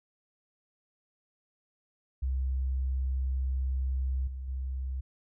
sine tone with level steps, 65.4 Hz, C2, in tune, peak -27 / -35 / -31 dBFS, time 2.22-5.01 s, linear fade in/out 10 ms, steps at 4.27 / 4.48 s, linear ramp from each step 5 ms, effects none

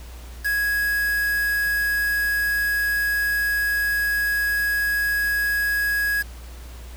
triangle tone with quantisation, 1661.2 Hz, G#6, in tune, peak -18 dBFS, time 0.44-6.23 s, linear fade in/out 20 ms, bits 5, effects added 60 Hz sine -36 dBFS peak until 6.96 s + pink hiss -46 dBFS RMS until 6.96 s

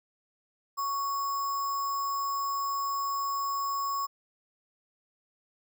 sine tone with sample-and-hold, 1114 Hz, C#6, 8 cents sharp, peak -28 dBFS, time 0.77-4.07 s, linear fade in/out 20 ms, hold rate 6300 Hz, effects none

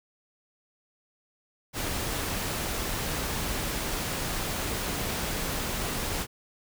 pink noise, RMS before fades -31 dBFS, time 1.73-6.27 s, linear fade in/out 50 ms, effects none

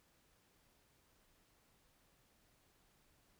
silence, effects pink hiss -73 dBFS RMS until 3.39 s

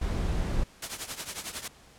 brown noise, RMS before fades -28 dBFS, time 0.01-0.64 s, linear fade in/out 10 ms
white noise with tremolo, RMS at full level -32 dBFS, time 0.82-1.68 s, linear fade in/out 5 ms, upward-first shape triangle, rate 11 Hz, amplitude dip 85%
effects pink hiss -55 dBFS RMS until 1.98 s + low-pass 10000 Hz 12 dB/octave

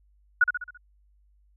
sine tone with echo, 1460 Hz, F#6, 24 cents flat, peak -14 dBFS, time 0.41-0.44 s, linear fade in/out 5 ms, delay 67 ms, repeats 5, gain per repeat -6 dB, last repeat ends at 0.775 s, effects added 50 Hz sine -59 dBFS peak until 1.56 s

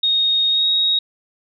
sine tone with pitch glide, 3725 to 3775 Hz, A#7 to A#7, -2 to +21 cents, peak -14 dBFS, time 0.03-0.99 s, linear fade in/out 5 ms, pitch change +23 cents, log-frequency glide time 0.49-0.67 s, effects none

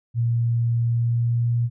sine tone with pitch glide, 117.4 to 118.76 Hz, A#2 to A#2, +13 to +33 cents, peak -18 dBFS, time 0.14-1.7 s, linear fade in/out 50 ms, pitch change +20 cents, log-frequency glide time 0.83-1.57 s, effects none

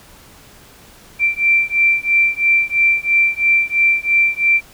sine beating tone pair, 2349 / 2352 Hz, D7 / D7, 0 / +2 cents, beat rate 3 Hz, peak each -15 dBFS, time 1.19-4.61 s, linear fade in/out 50 ms, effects pink hiss -44 dBFS RMS until 4.73 s

